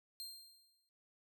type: tone with exponential decay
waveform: sawtooth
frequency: 4186 Hz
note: C8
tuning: in tune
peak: -40 dBFS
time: 0.2-0.89 s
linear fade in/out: 0 ms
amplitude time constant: 150 ms
effects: none